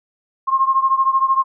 sine beating tone pair, 1065 / 1078 Hz, C6 / C#6, +30 / -49 cents, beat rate 13 Hz, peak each -15 / -18 dBFS, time 0.47-1.44 s, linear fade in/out 20 ms, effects none

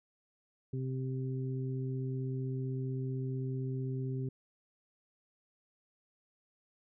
harmonic tone, 130.81 Hz, C3, in tune, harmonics 1 / 2 / 3, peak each -34 / -42 / -43 dBFS, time 0.73-4.29 s, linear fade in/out 5 ms, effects none

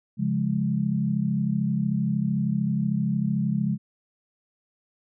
sine chord, Db major, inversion none, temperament equal, 138.59 / 174.61 / 207.7 Hz, Db3 / F3 / Ab3, 0 / 0 / 0 cents, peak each -27 / -27 / -25 dBFS, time 0.17-3.78 s, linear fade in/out 50 ms, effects none

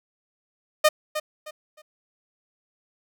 sawtooth tone with echo, 612 Hz, D#5, 29 cents flat, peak -10 dBFS, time 0.84-0.89 s, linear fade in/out 10 ms, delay 310 ms, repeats 3, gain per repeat -11 dB, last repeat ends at 1.82 s, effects none

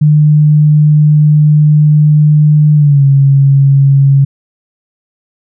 sine tone with pitch glide, 150.7 to 138.19 Hz, D3 to C#3, +45 to -5 cents, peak -3 dBFS, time 0.01-4.25 s, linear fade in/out 10 ms, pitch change -150 cents, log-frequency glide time 2.75-3.04 s, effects none

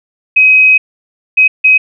sine tone bursts at uneven times, 2531 Hz, D#7, 29 cents sharp, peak -3 dBFS, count 3, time 0.36-0.78 / 1.37-1.48 / 1.64-1.78 s, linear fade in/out 10 ms, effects none

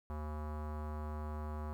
square tone with low-pass filter, 75.9 Hz, D#2, 42 cents flat, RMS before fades -41 dBFS, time 0.1-1.73 s, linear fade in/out 0 ms, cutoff 1100 Hz, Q 2.7, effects 11-bit

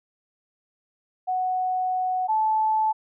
sine tone pair in turn, 740 / 871.1 Hz, F#5 / A5, 0 / -18 cents, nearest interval minor third, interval 282 cents, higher second, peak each -22 / -19 dBFS, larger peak second, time 1.27-2.28 / 2.28-2.93 s, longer first, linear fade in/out 20 ms, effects none

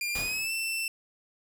sawtooth tone with pitch glide, 2398 to 2676 Hz, D7 to E7, +36 to +25 cents, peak -26 dBFS, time 0.01-0.88 s, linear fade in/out 2 ms, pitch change +189 cents, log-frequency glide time 0.13-0.52 s
pink noise with exponential decay, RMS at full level -34 dBFS, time 0.15-0.71 s, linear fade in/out 5 ms, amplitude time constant 120 ms
effects none

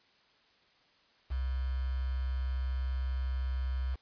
sine tone with quantisation, 64.8 Hz, C2, 16 cents flat, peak -30 dBFS, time 1.3-3.96 s, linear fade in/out 20 ms, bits 8, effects white hiss -66 dBFS RMS until 4.01 s + resampled to 11025 Hz

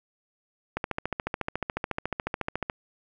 click train, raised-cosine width 0.5 ms, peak -13 dBFS, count 28, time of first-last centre 0.77-2.699 s, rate 14 Hz, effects none

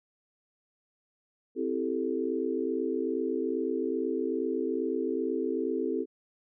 sine chord, A minor seventh, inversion first, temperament equal, 261.6 / 329.6 / 392 / 440 Hz, C4 / E4 / G4 / A4, 0 / 0 / 0 / 0 cents, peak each -33 dBFS, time 1.55-6.06 s, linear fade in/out 50 ms, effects none

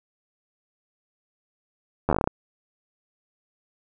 slowing click train, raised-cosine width 1 ms, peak -7 dBFS, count 10, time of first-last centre 2.09-2.275 s, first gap 11 ms, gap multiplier 1.15, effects none

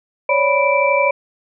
sine tone cluster, 548 / 580 / 988 / 2335 Hz, C#5 / D5 / B5 / D7, -20 / -22 / 0 / -11 cents, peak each -18 dBFS, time 0.29-1.11 s, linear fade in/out 5 ms, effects none

